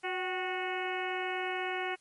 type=harmonic tone with a mistuned harmonic; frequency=366.3 Hz; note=F#4; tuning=17 cents flat; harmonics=1 / 2 / 3 / 4 / 5 / 6 / 7 / 8; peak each=-37 / -37 / -43 / -41 / -41 / -40 / -43 / -45 dBFS; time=0.03-1.96 s; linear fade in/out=20 ms; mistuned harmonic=2; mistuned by=+47 cents; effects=white hiss -67 dBFS RMS until 2 s + MP3 48 kbps